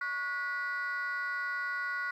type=tone cluster; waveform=sine; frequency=1114 / 1456 / 1962 Hz; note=C#6 / F#6 / B6; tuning=+8 / -28 / -12 cents; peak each=-38 / -32 / -37 dBFS; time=0.01-2.11 s; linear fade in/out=5 ms; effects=tanh soft clip ceiling -28 dBFS + 11-bit